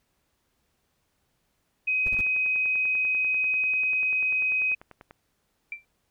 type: tone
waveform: sine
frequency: 2521 Hz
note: D#7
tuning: 22 cents sharp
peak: -22 dBFS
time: 1.87-4.75 s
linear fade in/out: 10 ms
type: noise bursts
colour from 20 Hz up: brown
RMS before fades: -34 dBFS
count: 3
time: 2.06-2.211 s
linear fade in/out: 2 ms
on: 27 ms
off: 35 ms
type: click train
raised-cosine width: 0.5 ms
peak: -30 dBFS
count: 32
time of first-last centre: 2.07-5.109 s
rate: 10.2 Hz
type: tone with exponential decay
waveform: sine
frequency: 2349 Hz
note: D7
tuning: in tune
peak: -28 dBFS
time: 5.72-5.85 s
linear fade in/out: 2 ms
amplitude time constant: 27 ms
effects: pink hiss -73 dBFS RMS until 6.1 s